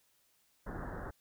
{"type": "low-pass noise", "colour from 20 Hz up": "pink", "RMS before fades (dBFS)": -42, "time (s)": [0.66, 1.11], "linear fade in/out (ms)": 10, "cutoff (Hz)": 1800, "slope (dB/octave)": 96, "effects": ["white hiss -72 dBFS RMS until 1.2 s"]}